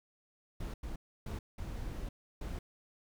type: noise bursts at uneven times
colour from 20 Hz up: brown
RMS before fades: -40 dBFS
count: 5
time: 0.6-0.74 / 0.83-0.96 / 1.26-1.39 / 1.58-2.09 / 2.41-2.59 s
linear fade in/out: 5 ms
effects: none